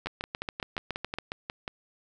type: two click trains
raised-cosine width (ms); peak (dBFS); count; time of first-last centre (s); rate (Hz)
0.3; -17 / -16; 10 / 9; 0.06-1.679 / 0.07-1.186; 5.56 / 7.17
effects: none